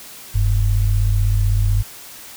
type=tone pair together; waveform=sine; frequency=44.13 / 100.1 Hz; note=F1 / G2; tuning=+19 / +37 cents; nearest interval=octave + major second; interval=1418 cents; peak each=-16 dBFS; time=0.34-1.83 s; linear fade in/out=20 ms; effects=white hiss -38 dBFS RMS until 2.36 s